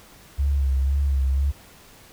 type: tone with vibrato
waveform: sine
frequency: 68.5 Hz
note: C#2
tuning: 20 cents flat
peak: -18 dBFS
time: 0.38-1.52 s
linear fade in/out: 20 ms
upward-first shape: sine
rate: 2 Hz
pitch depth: 52 cents each way
effects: pink hiss -49 dBFS RMS until 2.12 s